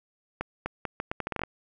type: accelerating click train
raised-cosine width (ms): 0.5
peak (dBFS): -15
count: 12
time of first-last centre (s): 0.41-1.436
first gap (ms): 250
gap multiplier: 0.77
effects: none